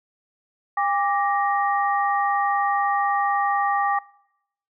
sine tone cluster, 806 / 1170 / 1875 Hz, G5 / D6 / A#6, +48 / -7 / +10 cents, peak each -22 / -23 / -29 dBFS, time 0.77-3.99 s, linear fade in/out 5 ms, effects noise-tail reverb RT60 0.8 s tail -22 dB re dry

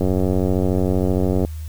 click train, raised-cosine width 2 ms, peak -7 dBFS, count 135, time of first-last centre 0.01-1.449 s, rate 93.1 Hz, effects added 78 Hz sine -27 dBFS peak until 1.68 s + white hiss -48 dBFS RMS until 1.68 s

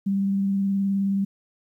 sine tone with vibrato, 196.6 Hz, G3, 5 cents sharp, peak -20 dBFS, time 0.06-1.25 s, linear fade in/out 10 ms, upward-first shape sine, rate 19 Hz, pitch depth 17 cents each way, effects 10-bit

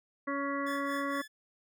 harmonic tone, 280 Hz, C#4, 18 cents sharp, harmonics 1 / 2 / 4 / 5 / 6 / 7, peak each -35 / -38 / -36 / -44 / -44 / -40 dBFS, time 0.27-1.22 s, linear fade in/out 10 ms
sawtooth tone with tremolo, 1723 Hz, A6, 37 cents flat, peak -37 dBFS, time 0.66-1.28 s, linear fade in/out 10 ms, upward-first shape sine, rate 4.3 Hz, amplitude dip 80%
effects none

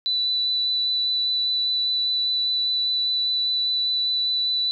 sine tone with vibrato, 3975 Hz, B7, 10 cents sharp, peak -20 dBFS, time 0.06-4.71 s, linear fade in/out 0 ms, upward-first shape triangle, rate 5 Hz, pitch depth 10 cents each way, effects none

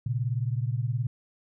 sine beating tone pair, 116.54 / 135.54 Hz, A#2 / C#3, 0 / -39 cents, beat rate 19 Hz, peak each -27 / -30 dBFS, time 0.06-1.07 s, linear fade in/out 5 ms, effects none

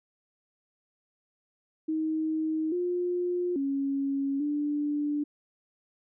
sine tone with pitch steps, 315.1 / 355.3 / 276.1 / 293.7 Hz, D#4 / F4 / C#4 / D4, +22 / +30 / -7 / 0 cents, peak -26 dBFS, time 1.88-5.24 s, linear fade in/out 10 ms, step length 840 ms, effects none

